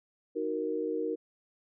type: chord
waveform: sine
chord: D# minor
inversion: none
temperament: equal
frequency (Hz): 311.1 / 370 / 466.2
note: D#4 / F#4 / A#4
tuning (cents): 0 / 0 / 0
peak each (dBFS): -35 / -36 / -32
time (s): 0.35-1.16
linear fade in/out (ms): 20
effects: none